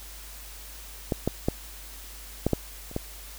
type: clicks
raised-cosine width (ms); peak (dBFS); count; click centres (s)
2; -11 / -10 / -9 / -9 / -8 / -29 / -14; 7; 1.122 / 1.276 / 1.485 / 2.466 / 2.533 / 2.914 / 2.964
effects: added 50 Hz sine -44 dBFS peak until 3.38 s + white hiss -45 dBFS RMS until 3.38 s